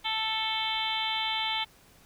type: harmonic tone with a mistuned harmonic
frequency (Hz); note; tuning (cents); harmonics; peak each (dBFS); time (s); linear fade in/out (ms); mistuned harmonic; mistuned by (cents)
440; A4; 0; 2 / 3 / 4 / 5 / 6 / 7 / 8 / 9; -33 / -41 / -43 / -35 / -41 / -33 / -34 / -40; 0.04-1.65; 20; 7; +27
effects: pink hiss -58 dBFS RMS until 2.05 s